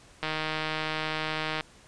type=click train; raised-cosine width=0.3 ms; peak=-14 dBFS; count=216; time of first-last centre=0.23-1.608 s; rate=156 Hz; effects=pink hiss -55 dBFS RMS until 1.87 s + resampled to 22050 Hz